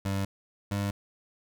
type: tone pair in turn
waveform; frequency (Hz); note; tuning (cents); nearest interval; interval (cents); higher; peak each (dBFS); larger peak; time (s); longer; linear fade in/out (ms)
25% pulse; 98 / 100.64; G2 / G2; 0 / +46; unison; 46; second; -24; neither; 0.05-0.25 / 0.71-0.91; neither; 5
effects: none